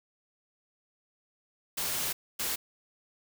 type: noise bursts at uneven times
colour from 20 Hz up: white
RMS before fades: -32 dBFS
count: 2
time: 1.77-2.13 / 2.39-2.56 s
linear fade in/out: 10 ms
effects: none